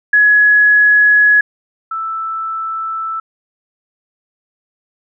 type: tone pair in turn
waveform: sine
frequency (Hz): 1684 / 1321.2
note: G#6 / E6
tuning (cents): +24 / +4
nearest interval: major third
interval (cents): 420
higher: first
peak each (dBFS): -6 / -18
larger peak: first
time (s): 0.13-1.41 / 1.91-3.2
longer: second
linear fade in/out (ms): 5
effects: none